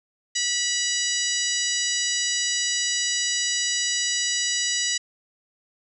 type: harmonic tone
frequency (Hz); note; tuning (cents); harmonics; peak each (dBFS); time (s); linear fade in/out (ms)
975; B5; -23; 2 / 3 / 4 / 5 / 6 / 7 / 8; -30 / -30 / -30 / -30 / -30 / -30 / -30; 0.35-4.98; 10
effects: none